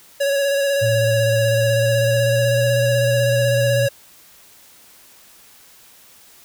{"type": "tone with vibrato", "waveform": "square", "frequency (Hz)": 558, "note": "C#5", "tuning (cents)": 11, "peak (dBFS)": -17, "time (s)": [0.2, 3.89], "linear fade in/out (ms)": 10, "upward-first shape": "square", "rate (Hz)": 16, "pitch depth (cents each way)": 19}
{"type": "tone with pitch glide", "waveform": "sine", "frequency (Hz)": [114.2, 120.99], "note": ["A#2", "B2"], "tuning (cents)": [-35, -35], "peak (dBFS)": -18, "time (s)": [0.81, 3.88], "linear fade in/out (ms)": 20, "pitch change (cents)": 100, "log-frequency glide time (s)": [1.44, 2.73]}
{"effects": ["white hiss -48 dBFS RMS until 6.44 s"]}